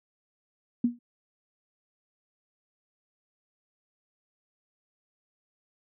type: tone with exponential decay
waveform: sine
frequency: 239.9 Hz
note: A#3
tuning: 50 cents sharp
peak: -17 dBFS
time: 0.84-0.99 s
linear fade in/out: 5 ms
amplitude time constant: 31 ms
effects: none